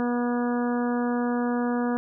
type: harmonic tone with a mistuned harmonic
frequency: 242.1 Hz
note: B3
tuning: 34 cents flat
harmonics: 1 / 2 / 3 / 4 / 5 / 6 / 7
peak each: -24 / -30 / -34 / -36 / -38 / -40 / -41 dBFS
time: 0-1.97 s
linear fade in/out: 0 ms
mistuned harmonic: 7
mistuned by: -15 cents
effects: none